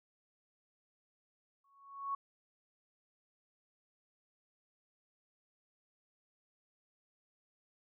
sine tone with exponential growth, 1108.7 Hz, C#6, in tune, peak -32 dBFS, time 1.64-2.15 s, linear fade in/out 5 ms, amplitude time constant 110 ms, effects none

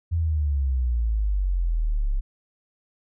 sine exponential sweep, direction down, 85.8 to 33.22 Hz, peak -20 dBFS, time 0.11-2.21 s, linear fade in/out 20 ms, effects none

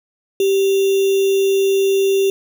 sine tone with sample-and-hold, 390 Hz, G4, 9 cents flat, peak -12 dBFS, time 0.4-2.3 s, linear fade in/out 2 ms, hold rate 3150 Hz, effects none

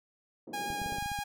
white band-pass noise, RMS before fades -45 dBFS, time 0.47-0.99 s, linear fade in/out 5 ms, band 150 to 490 Hz, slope 24 dB/octave
sawtooth tone with vibrato, 818 Hz, G#5, 26 cents flat, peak -30 dBFS, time 0.53-1.24 s, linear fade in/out 10 ms, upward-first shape sine, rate 15 Hz, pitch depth 11 cents each way
clicks, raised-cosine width 5 ms, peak -30 dBFS, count 9, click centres 0.703 / 0.817 / 0.861 / 0.923 / 0.985 / 1.025 / 1.06 / 1.117 / 1.189 s
effects none

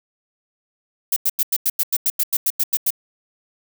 violet noise bursts, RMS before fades -18 dBFS, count 14, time 1.12-2.905 s, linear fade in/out 5 ms, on 43 ms, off 91 ms, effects none

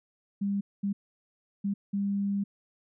sine tone bursts at uneven times, 200 Hz, G3, 35 cents sharp, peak -26 dBFS, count 4, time 0.41-0.61 / 0.83-0.93 / 1.64-1.74 / 1.93-2.44 s, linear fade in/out 10 ms, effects none

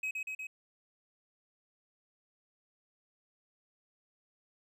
triangle tone with echo, 2543 Hz, D#7, 37 cents sharp, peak -31 dBFS, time 0.03-0.11 s, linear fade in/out 5 ms, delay 120 ms, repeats 3, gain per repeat -2 dB, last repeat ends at 0.47 s, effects none

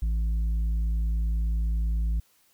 sine tone with tanh clipping, 55 Hz, A1, in tune, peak -24 dBFS, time 0.02-2.2 s, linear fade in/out 5 ms, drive 5 dB, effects white hiss -64 dBFS RMS until 2.53 s

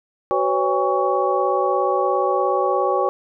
sine tone cluster, 376 / 505 / 562 / 810 / 1122 Hz, F#4 / B4 / C#5 / G#5 / C#6, +28 / +39 / +24 / -43 / +21 cents, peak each -23 dBFS, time 0.31-3.09 s, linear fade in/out 0 ms, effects none

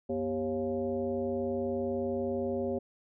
sine tone with frequency modulation, 393.7 Hz, G4, 8 cents sharp, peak -29 dBFS, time 0.09-2.79 s, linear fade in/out 10 ms, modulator 152 Hz, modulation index 1.4, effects none

